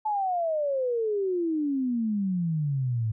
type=exponential sweep; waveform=sine; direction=down; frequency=873 to 107 Hz; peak=-24 dBFS; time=0.05-3.12 s; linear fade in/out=10 ms; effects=none